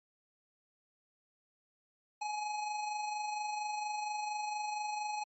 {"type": "tone with amplitude modulation", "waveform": "square", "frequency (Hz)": 842, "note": "G#5", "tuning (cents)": 24, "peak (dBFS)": -34, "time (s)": [2.21, 5.24], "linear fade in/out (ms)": 10, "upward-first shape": "sine", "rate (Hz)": 24.3, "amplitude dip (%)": 40, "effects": ["MP3 32 kbps"]}